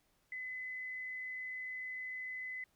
sine tone with frequency modulation, 2020 Hz, B6, 39 cents sharp, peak -40 dBFS, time 0.32-2.64 s, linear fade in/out 2 ms, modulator 46.8 Hz, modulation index 0.25, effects pink hiss -75 dBFS RMS until 2.75 s

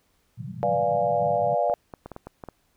white band-pass noise, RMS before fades -36 dBFS, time 0.37-1.55 s, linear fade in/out 10 ms, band 100 to 200 Hz, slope 96 dB/octave
sine chord, B diminished seventh, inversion none, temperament equal, 493.9 / 587.3 / 698.5 / 830.6 Hz, B4 / D5 / F5 / Ab5, 0 / 0 / 0 / 0 cents, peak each -29 / -24 / -24 / -30 dBFS, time 0.63-1.74 s, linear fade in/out 0 ms
clicks, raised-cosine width 1 ms, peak -23 dBFS, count 8, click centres 1.698 / 1.938 / 2.06 / 2.117 / 2.164 / 2.27 / 2.438 / 2.487 s
effects pink hiss -68 dBFS RMS until 2.76 s

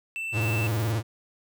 triangle tone, 2665 Hz, E7, 18 cents sharp, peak -28 dBFS, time 0.16-0.67 s, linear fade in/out 0 ms
45% pulse tone with vibrato, 110 Hz, A2, in tune, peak -24 dBFS, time 0.32-1.03 s, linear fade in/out 50 ms, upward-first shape square, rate 19 Hz, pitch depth 110 cents each way
violet noise, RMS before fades -43 dBFS, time 0.41-0.92 s, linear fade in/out 5 ms
effects none

